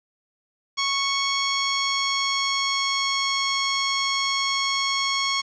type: tone with pitch glide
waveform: 10% pulse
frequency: 1105 to 1098 Hz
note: C#6 to C#6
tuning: -6 to -17 cents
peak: -13 dBFS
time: 0.77-5.42 s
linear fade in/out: 20 ms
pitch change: -11 cents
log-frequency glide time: 1.38-3.43 s
effects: resampled to 16000 Hz + 8-bit